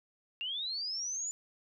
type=linear sweep; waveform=sine; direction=up; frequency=2741 to 7040 Hz; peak=-34 dBFS; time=0.41-1.31 s; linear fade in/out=0 ms; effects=none